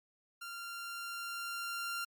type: tone with level ramp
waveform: sawtooth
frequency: 1386 Hz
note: F6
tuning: 14 cents flat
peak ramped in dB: -39 to -32 dBFS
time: 0.41-2.05 s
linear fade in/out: 10 ms
effects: MP3 96 kbps